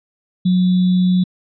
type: tone with sample-and-hold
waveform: sine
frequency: 182.5 Hz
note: F#3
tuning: 24 cents flat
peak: -11 dBFS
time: 0.45-1.24 s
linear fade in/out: 10 ms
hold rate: 3675 Hz
effects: resampled to 11025 Hz